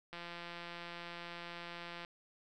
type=click train; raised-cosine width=0.3 ms; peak=-30 dBFS; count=331; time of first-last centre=0.13-2.049 s; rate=172 Hz; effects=none